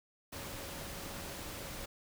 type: tone in noise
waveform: sine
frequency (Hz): 554.4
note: C#5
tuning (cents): 0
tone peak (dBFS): -54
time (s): 0.32-1.86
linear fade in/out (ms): 10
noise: pink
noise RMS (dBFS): -44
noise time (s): 0.32-1.86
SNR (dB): -13
effects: none